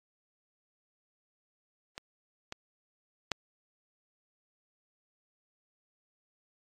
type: clicks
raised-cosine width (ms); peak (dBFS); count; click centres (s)
0.2; -21 / -21 / -12; 3; 1.979 / 2.524 / 3.317
effects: AAC 32 kbps